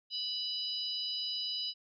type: harmonic tone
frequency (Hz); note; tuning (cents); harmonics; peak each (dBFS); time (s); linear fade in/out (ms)
987.8; B5; 0; 3 / 4 / 5; -39 / -39 / -37; 0.1-1.74; 50
effects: none